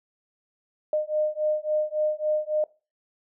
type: beating tone pair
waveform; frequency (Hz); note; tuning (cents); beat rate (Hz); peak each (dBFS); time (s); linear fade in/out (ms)
sine; 609 / 612.6; D#5 / D#5; -37 / -27; 3.6; -26 / -26; 0.93-2.64; 2
effects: noise-tail reverb RT60 0.3 s tail -21 dB re dry